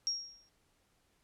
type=tone with exponential decay; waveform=sine; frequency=5588 Hz; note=F8; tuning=in tune; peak=-28 dBFS; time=0.07-0.49 s; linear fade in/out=0 ms; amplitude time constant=90 ms; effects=pink hiss -73 dBFS RMS until 1.23 s + low-pass 12000 Hz 12 dB/octave